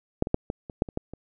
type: clicks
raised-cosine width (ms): 2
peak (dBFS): -7 / -17 / -7 / -15 / -24 / -7 / -24 / -14 / -25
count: 9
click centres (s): 0.224 / 0.271 / 0.344 / 0.501 / 0.698 / 0.821 / 0.888 / 0.974 / 1.136
effects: none